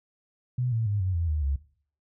sine tone with pitch steps, 124.9 / 113.22 / 102.63 / 93.03 / 84.33 / 76.44 / 69.29 Hz, B2 / A2 / G#2 / F#2 / E2 / D#2 / C#2, +20 / +50 / -20 / +10 / +40 / -30 / 0 cents, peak -24 dBFS, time 0.58-1.56 s, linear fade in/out 5 ms, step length 140 ms, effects noise-tail reverb RT60 0.5 s tail -17 dB re dry

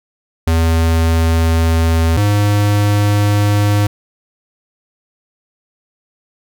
square tone pair in turn, 82 / 103.05 Hz, E2 / G#2, -9 / -13 cents, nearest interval major third, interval 396 cents, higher second, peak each -11 dBFS, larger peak neither, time 0.47-2.17 / 2.17-3.87 s, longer neither, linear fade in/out 5 ms, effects none

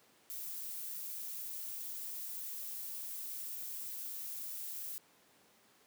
violet noise, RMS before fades -43 dBFS, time 0.3-4.98 s, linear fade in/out 0 ms, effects pink hiss -66 dBFS RMS until 5.86 s + high-pass 200 Hz 12 dB/octave

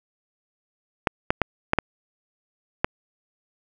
clicks, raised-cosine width 0.5 ms, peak -3 dBFS, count 6, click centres 1.072 / 1.305 / 1.417 / 1.734 / 1.787 / 2.845 s, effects none

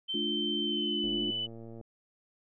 sine tone with pitch glide, 3100 to 2991 Hz, G7 to F#7, -20 to +18 cents, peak -31 dBFS, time 0.08-1.47 s, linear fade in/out 20 ms, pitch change -62 cents, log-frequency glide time 0.63-1.08 s
sine chord, D minor, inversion second, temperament equal with one note detuned, 216.1 / 293.7 / 349.2 Hz, A3 / D4 / F4, -31 / 0 / 0 cents, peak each -36 dBFS, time 0.14-1.31 s, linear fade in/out 5 ms
click train, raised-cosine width 2 ms, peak -34 dBFS, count 89, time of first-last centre 1.04-1.812 s, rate 114 Hz
effects none

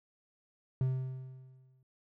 triangle tone with exponential decay, 130 Hz, C3, 11 cents flat, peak -24 dBFS, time 0.81-1.83 s, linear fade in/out 2 ms, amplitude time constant 220 ms, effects none

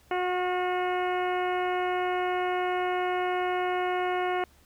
harmonic tone with a mistuned harmonic, 363 Hz, F#4, 33 cents flat, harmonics 1 / 2 / 3 / 4 / 5 / 6 / 7 / 8, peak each -29 / -29 / -36 / -37 / -40 / -39 / -46 / -44 dBFS, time 0.11-4.44 s, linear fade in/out 2 ms, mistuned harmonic 4, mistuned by -21 cents, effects added 71 Hz sine -61 dBFS peak until 4.65 s + pink hiss -61 dBFS RMS until 4.65 s

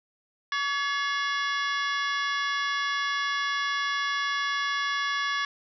harmonic tone with a mistuned harmonic, 567 Hz, C#5, 39 cents sharp, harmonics 2 / 3 / 4 / 5 / 6 / 7 / 8 / 9 / 10, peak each -30 / -29 / -36 / -40 / -35 / -43 / -46 / -41 / -45 dBFS, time 0.52-5.45 s, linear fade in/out 2 ms, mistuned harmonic 4, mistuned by -88 cents, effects none

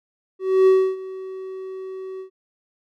triangle tone with ADSR envelope, 378.5 Hz, F#4, 39 cents sharp, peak -8 dBFS, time 0.39-2.3 s, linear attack 280 ms, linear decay 290 ms, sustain -20 dB, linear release 100 ms, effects none

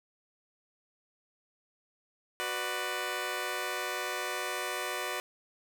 10% pulse chord, B minor, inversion second, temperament just, 370.4 / 493.9 / 592.7 Hz, F#4 / B4 / D5, +2 / 0 / +16 cents, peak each -29 dBFS, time 2.4-5.2 s, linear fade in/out 0 ms, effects none

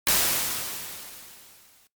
white noise with exponential decay, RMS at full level -19 dBFS, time 0.07-1.87 s, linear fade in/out 0 ms, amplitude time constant 390 ms, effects noise-tail reverb RT60 0.2 s tail -23 dB re dry + MP3 96 kbps

